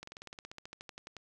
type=slowing click train; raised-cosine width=0.2 ms; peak=-28 dBFS; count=18; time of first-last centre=0.03-1.167 s; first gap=44 ms; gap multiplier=1.05; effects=none